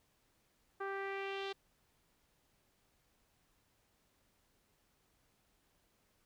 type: tone with low-pass filter sweep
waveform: sawtooth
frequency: 392 Hz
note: G4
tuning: in tune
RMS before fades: -41 dBFS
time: 0.8-1.53 s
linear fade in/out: 10 ms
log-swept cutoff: 1400 to 3800 Hz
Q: 2.7
effects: pink hiss -75 dBFS RMS until 6.25 s